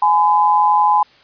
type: tone pair together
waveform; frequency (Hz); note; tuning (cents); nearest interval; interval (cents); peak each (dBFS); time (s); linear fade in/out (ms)
sine; 839 / 1010.8; G#5 / B5; +17 / +40; minor third; 323; -13; 0.02-1.03; 5
effects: white hiss -49 dBFS RMS until 1.23 s + resampled to 11025 Hz